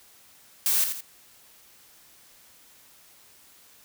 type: noise with echo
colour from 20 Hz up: blue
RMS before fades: -23 dBFS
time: 0.66-0.84 s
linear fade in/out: 0 ms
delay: 83 ms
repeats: 2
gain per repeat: -7 dB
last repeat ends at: 1.006 s
effects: white hiss -55 dBFS RMS until 3.84 s